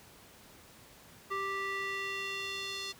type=tone with band-pass filter sweep; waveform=square; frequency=392 Hz; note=G4; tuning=in tune; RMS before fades=-37 dBFS; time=1.3-2.93 s; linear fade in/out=20 ms; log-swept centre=1400 to 4300 Hz; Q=2; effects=pink hiss -56 dBFS RMS until 2.99 s + high-pass 60 Hz 12 dB/octave